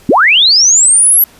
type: linear sweep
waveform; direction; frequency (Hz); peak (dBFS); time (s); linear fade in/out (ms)
sine; up; 177.6 to 11840; -4; 0.09-1.24; 2
effects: pink hiss -42 dBFS RMS until 1.39 s + resampled to 32000 Hz